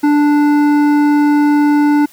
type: tone with hard clipping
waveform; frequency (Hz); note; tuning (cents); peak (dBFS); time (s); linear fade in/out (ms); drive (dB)
sine; 293.7; D4; 0; -10; 0.03-2.06; 10; 11
effects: white hiss -44 dBFS RMS until 2.12 s